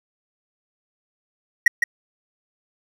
triangle tone with echo, 1900 Hz, A#6, 33 cents sharp, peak -7 dBFS, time 1.66-1.68 s, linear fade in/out 5 ms, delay 160 ms, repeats 1, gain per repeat -6 dB, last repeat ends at 1.84 s, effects none

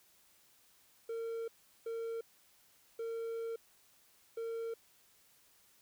triangle tone bursts at uneven times, 457.3 Hz, A#4, 33 cents flat, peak -35 dBFS, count 4, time 1.09-1.48 / 1.86-2.21 / 2.99-3.56 / 4.37-4.74 s, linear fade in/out 5 ms, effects white hiss -67 dBFS RMS until 5.81 s

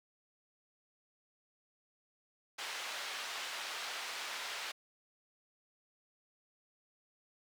white band-pass noise, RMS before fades -42 dBFS, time 2.58-4.72 s, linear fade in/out 10 ms, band 680 to 3800 Hz, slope 12 dB/octave, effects none

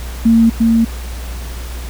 sine tone with echo, 227.9 Hz, A#3, 39 cents flat, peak -6 dBFS, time 0.25-0.5 s, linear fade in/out 10 ms, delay 350 ms, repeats 1, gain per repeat -2 dB, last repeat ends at 0.85 s, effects added 60 Hz sine -23 dBFS peak until 1.89 s + pink hiss -33 dBFS RMS until 1.89 s

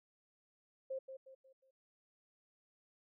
sine tone with echo, 530 Hz, C5, 22 cents sharp, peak -38 dBFS, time 0.9-0.99 s, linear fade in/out 10 ms, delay 180 ms, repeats 4, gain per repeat -8 dB, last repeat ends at 1.71 s, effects none

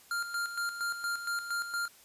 square tone with tremolo, 1396.9 Hz, F6, in tune, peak -31 dBFS, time 0.11-1.88 s, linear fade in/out 2 ms, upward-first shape square, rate 4.3 Hz, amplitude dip 60%, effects white hiss -58 dBFS RMS until 2.04 s + resampled to 32000 Hz

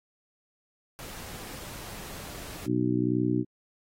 pink noise, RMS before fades -42 dBFS, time 0.99-2.66 s, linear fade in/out 0 ms
harmonic tone, 61.74 Hz, B1, in tune, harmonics 2 / 3 / 4 / 5 / 6, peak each -30 / -33 / -30 / -27 / -32 dBFS, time 2.65-3.45 s, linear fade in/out 50 ms
effects AAC 48 kbps

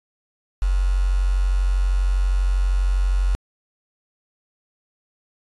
sine tone with quantisation, 46.25 Hz, F#1, in tune, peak -16 dBFS, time 0.62-3.35 s, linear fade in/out 0 ms, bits 6, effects resampled to 24000 Hz

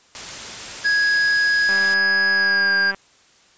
white noise, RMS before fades -32 dBFS, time 0.15-1.94 s, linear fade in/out 0 ms
square tone with pitch glide, 1661.2 to 1607.4 Hz, G#6 to G6, 0 to +43 cents, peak -16 dBFS, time 0.84-2.92 s, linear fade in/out 20 ms, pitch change -57 cents, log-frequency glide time 2.33-2.73 s
click train, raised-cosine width 0.5 ms, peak -17 dBFS, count 246, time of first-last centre 1.69-2.946 s, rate 195 Hz
effects white hiss -54 dBFS RMS until 3.57 s + resampled to 16000 Hz

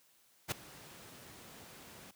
pink noise with ADSR envelope, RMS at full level -32 dBFS, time 0.48-2.11 s, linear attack 36 ms, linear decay 7 ms, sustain -21 dB, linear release 3 ms, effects white hiss -68 dBFS RMS until 2.15 s + high-pass 100 Hz 12 dB/octave

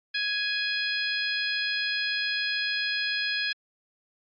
harmonic tone, 833 Hz, G#5, 5 cents sharp, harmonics 2 / 3 / 4 / 5 / 6, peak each -30 / -32 / -33 / -34 / -35 dBFS, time 0.14-3.53 s, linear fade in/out 10 ms, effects AAC 48 kbps

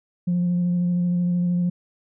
sine tone with vibrato, 176.4 Hz, F3, 18 cents sharp, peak -17 dBFS, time 0.27-1.7 s, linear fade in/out 10 ms, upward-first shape square, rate 13 Hz, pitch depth 11 cents each way, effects tanh soft clip ceiling -16 dBFS

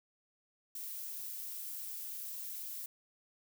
violet noise, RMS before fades -43 dBFS, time 0.75-2.86 s, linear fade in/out 2 ms, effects none

